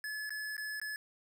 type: tone with dropouts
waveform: square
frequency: 1714 Hz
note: A6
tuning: 46 cents flat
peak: -38 dBFS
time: 0.04-0.96 s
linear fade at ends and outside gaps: 1 ms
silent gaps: 0.294-0.305 / 0.567-0.579 / 0.799-0.815 s
effects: none